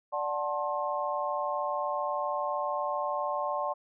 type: chord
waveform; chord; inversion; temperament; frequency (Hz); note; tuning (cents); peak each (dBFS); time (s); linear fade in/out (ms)
sine; D dominant seventh; none; equal with one note detuned; 587.3 / 740 / 880 / 1064.2; D5 / F#5 / A5 / C6; 0 / 0 / 0 / +29; -33 / -36 / -35 / -33; 0.12-3.74; 20
effects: none